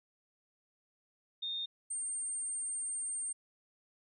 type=tone pair in turn; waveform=sine; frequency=3660 / 8705 Hz; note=A#7 / C#9; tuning=-32 / -32 cents; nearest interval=octave + minor third; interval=1500 cents; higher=second; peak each=-35 / -35 dBFS; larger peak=neither; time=1.42-1.66 / 1.9-3.33 s; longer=second; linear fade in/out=10 ms; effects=none